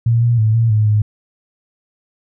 sine tone with pitch steps, 116.4 / 118.8 / 109.3 / 114.9 / 107.4 / 106 Hz, A#2 / A#2 / A2 / A#2 / A2 / G#2, -2 / +33 / -11 / -25 / -41 / +36 cents, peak -10 dBFS, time 0.06-1.02 s, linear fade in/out 5 ms, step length 160 ms, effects none

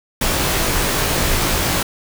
pink noise with comb filter, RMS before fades -18 dBFS, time 0.21-1.83 s, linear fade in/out 5 ms, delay 19 ms, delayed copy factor -1, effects none

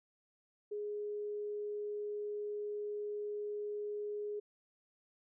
sine tone, 416 Hz, G#4, 3 cents sharp, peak -37 dBFS, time 0.71-4.4 s, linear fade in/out 10 ms, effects none

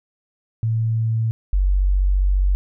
sine tone pair in turn, 112.4 / 47.36 Hz, A2 / F#1, +37 / +41 cents, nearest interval octave + minor third, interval 1496 cents, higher first, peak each -17 / -14 dBFS, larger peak second, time 0.63-1.31 / 1.53-2.55 s, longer second, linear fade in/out 0 ms, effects none

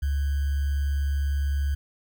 sine tone with sample-and-hold, 70.5 Hz, C#2, 30 cents sharp, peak -22 dBFS, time 0.02-1.75 s, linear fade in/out 10 ms, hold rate 1575 Hz, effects none

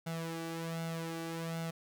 sawtooth tone with flanger, 164.81 Hz, E3, in tune, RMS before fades -39 dBFS, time 0.06-1.71 s, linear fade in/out 10 ms, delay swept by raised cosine 1.4 to 2.6 ms, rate 1.3 Hz, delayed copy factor +0.65, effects none

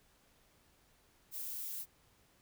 violet noise, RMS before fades -42 dBFS, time 1.31-1.86 s, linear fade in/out 50 ms, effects pink hiss -69 dBFS RMS until 2.41 s

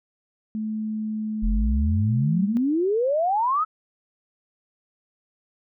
sine tone with pitch glide, 216.7 to 215.2 Hz, A3 to A3, -26 to -38 cents, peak -25 dBFS, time 0.55-2.57 s, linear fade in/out 0 ms, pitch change -12 cents, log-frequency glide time 0.72-1.78 s
sine exponential sweep, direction up, 38.89 to 1318 Hz, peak -19 dBFS, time 1.42-3.65 s, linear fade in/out 20 ms
effects none

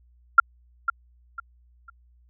sine tone with echo, 1379 Hz, F6, 22 cents flat, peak -7 dBFS, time 0.38-0.4 s, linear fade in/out 5 ms, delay 500 ms, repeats 3, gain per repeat -11 dB, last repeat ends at 1.9 s, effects added 60 Hz sine -55 dBFS peak until 2.29 s

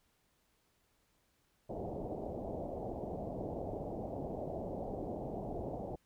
white low-pass noise, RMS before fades -41 dBFS, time 1.69-5.96 s, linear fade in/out 10 ms, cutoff 740 Hz, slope 48 dB/octave, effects pink hiss -75 dBFS RMS until 6.05 s

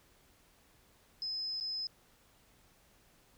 sine tone with dropouts, 5100 Hz, D#8, 42 cents sharp, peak -35 dBFS, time 1.22-1.87 s, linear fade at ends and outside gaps 1 ms, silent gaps 1.601-1.609 s, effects pink hiss -66 dBFS RMS until 3.37 s

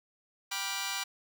10% pulse chord, G dominant seventh, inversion none, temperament just, 784 / 980 / 1176 / 1411.2 Hz, G5 / B5 / D6 / F6, 0 / -14 / +2 / +18 cents, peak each -31 / -30 / -32 / -32 dBFS, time 0.51-1.04 s, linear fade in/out 10 ms, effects none

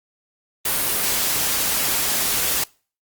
white noise, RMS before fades -21 dBFS, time 0.65-2.64 s, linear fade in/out 5 ms, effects noise-tail reverb RT60 0.4 s tail -25 dB re dry + Opus 32 kbps

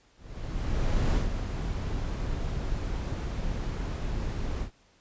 brown noise with ADSR envelope, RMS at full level -24 dBFS, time 0.16-4.71 s, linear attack 990 ms, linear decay 130 ms, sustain -7 dB, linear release 92 ms, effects pink hiss -63 dBFS RMS until 5 s + resampled to 16000 Hz

